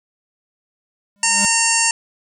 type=tone with exponential growth; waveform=square; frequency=201.8 Hz; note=G#3; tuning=49 cents flat; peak=-20 dBFS; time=1.16-1.45 s; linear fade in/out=0 ms; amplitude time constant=61 ms
type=harmonic tone; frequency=915 Hz; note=A#5; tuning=32 cents flat; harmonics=1 / 2 / 3 / 5 / 6 / 7 / 8 / 9 / 10; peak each=-23 / -24 / -21 / -25 / -25 / -23 / -20 / -24 / -23 dBFS; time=1.23-1.91 s; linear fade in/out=2 ms
effects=none